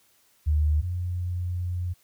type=tone pair in turn; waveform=sine; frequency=75.8 / 89.09 Hz; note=D#2 / F2; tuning=-45 / +35 cents; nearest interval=minor third; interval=280 cents; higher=second; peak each=-19 / -26 dBFS; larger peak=first; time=0.46-0.82 / 0.82-1.94 s; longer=second; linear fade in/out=20 ms; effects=white hiss -63 dBFS RMS until 2.03 s